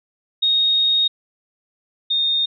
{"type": "tone pair in turn", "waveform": "sine", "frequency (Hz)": [3729, 3676], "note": ["A#7", "A#7"], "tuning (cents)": [0, -25], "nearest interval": "unison", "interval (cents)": 25, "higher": "first", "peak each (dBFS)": [-14, -16], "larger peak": "first", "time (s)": [[0.42, 1.08], [2.1, 2.46]], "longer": "first", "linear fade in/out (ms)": 10, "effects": []}